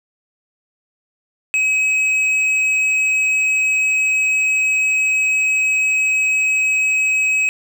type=tone with hard clipping; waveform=triangle; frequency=2549 Hz; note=D#7; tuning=41 cents sharp; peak=-15 dBFS; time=1.54-7.49 s; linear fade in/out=0 ms; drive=8 dB; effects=none

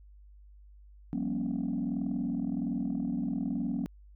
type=chord; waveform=sine; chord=G half-diminished seventh; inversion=third; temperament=equal with one note detuned; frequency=174.61 / 196 / 237.7 / 277.2 Hz; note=F3 / G3 / Bb3 / Db4; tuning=0 / 0 / +34 / 0 cents; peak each=-36 / -35 / -32 / -33 dBFS; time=1.13-3.86 s; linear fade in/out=0 ms; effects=tanh soft clip ceiling -24 dBFS + added 50 Hz sine -51 dBFS peak until 4.15 s

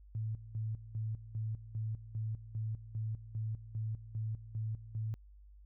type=tone with tremolo; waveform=sine; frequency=110 Hz; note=A2; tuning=in tune; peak=-34 dBFS; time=0.15-5.14 s; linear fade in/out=0 ms; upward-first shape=square; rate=2.5 Hz; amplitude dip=80%; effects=added 50 Hz sine -54 dBFS peak until 5.65 s

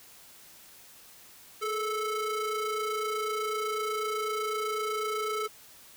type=ring-modulated tone; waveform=square; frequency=440 Hz; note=A4; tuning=in tune; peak=-27 dBFS; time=1.61-5.48 s; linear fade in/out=20 ms; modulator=866 Hz; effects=white hiss -53 dBFS RMS until 5.96 s

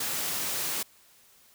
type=high-pass noise; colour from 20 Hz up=white; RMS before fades=-31 dBFS; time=0-0.83 s; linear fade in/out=5 ms; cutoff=100 Hz; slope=48 dB/octave; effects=white hiss -59 dBFS RMS until 1.54 s

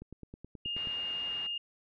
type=click train; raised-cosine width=3 ms; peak=-32 dBFS; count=9; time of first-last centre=0.02-0.872 s; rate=9.39 Hz
type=tone; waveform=sine; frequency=2830 Hz; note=F7; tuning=22 cents sharp; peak=-33 dBFS; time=0.65-1.58 s; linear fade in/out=5 ms
type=low-pass noise; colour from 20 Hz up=white; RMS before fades=-50 dBFS; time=0.76-1.47 s; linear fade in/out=5 ms; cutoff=3000 Hz; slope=24 dB/octave
effects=none

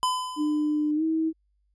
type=tone with exponential decay; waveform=square; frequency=1011 Hz; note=B5; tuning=40 cents sharp; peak=-21 dBFS; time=0.03-0.91 s; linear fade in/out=0 ms; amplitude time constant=190 ms
type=tone with pitch glide; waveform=sine; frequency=300.7 to 320.4 Hz; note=D4 to E4; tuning=+41 to -49 cents; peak=-22 dBFS; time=0.36-1.33 s; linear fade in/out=50 ms; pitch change=+110 cents; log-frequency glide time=0.95-1.03 s
effects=added 50 Hz sine -66 dBFS peak until 1.74 s + resampled to 24000 Hz

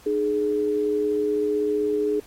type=tone pair together; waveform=sine; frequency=304 / 419.9 Hz; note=D#4 / G#4; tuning=-40 / +19 cents; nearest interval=tritone; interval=559 cents; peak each=-27 / -21 dBFS; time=0.06-2.2 s; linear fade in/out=5 ms; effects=pink hiss -51 dBFS RMS until 2.26 s + AAC 48 kbps

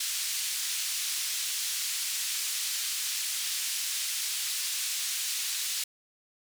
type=band-pass noise; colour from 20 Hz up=white; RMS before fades=-32 dBFS; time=0-5.84 s; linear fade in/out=5 ms; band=2700 to 8800 Hz; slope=12 dB/octave; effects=none

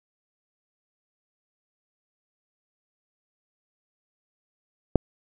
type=click; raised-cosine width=2 ms; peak=-3 dBFS; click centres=4.957 s; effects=none

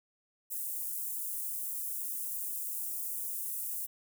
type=high-pass noise; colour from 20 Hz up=white; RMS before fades=-37 dBFS; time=0.5-3.87 s; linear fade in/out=20 ms; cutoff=8900 Hz; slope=24 dB/octave; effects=none

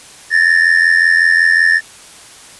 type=ring-modulated tone; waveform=triangle; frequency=1781 Hz; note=A6; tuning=21 cents sharp; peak=-3 dBFS; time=0.3-1.81 s; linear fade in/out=50 ms; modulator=42.7 Hz; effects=white hiss -38 dBFS RMS until 2.59 s + resampled to 24000 Hz

